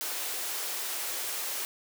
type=high-pass noise; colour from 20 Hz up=white; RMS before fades=-34 dBFS; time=0.01-1.65 s; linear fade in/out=0 ms; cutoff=340 Hz; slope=24 dB/octave; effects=none